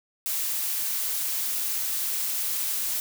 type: noise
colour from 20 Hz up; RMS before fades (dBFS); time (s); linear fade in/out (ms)
blue; -28; 0.26-3; 0
effects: none